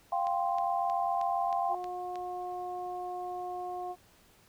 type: chord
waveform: sine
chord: F suspended second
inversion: none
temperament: just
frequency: 698.5 / 785.8 / 1047.7 Hz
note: F5 / G5 / C6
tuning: 0 / +4 / +2 cents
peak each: -31 / -31 / -35 dBFS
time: 0.12-1.75 s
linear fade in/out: 5 ms
type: click train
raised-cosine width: 0.2 ms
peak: -29 dBFS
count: 7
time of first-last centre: 0.27-2.157 s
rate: 3.18 Hz
type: harmonic tone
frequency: 360 Hz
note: F#4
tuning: 47 cents flat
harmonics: 1 / 2 / 3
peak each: -41 / -36 / -47 dBFS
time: 1.68-3.96 s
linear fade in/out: 50 ms
effects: pink hiss -62 dBFS RMS until 4.48 s